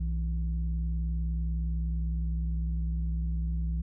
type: tone pair together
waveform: sine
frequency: 61.74 / 165.49 Hz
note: B1 / E3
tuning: 0 / +7 cents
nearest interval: octave + perfect fourth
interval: 1707 cents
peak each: -27 / -34 dBFS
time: 0-3.82 s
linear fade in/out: 10 ms
effects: tanh soft clip ceiling -21 dBFS